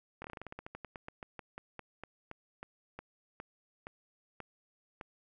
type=slowing click train; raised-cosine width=0.5 ms; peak=-28 dBFS; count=27; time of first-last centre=0.22-5.012 s; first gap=23 ms; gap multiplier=1.14; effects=none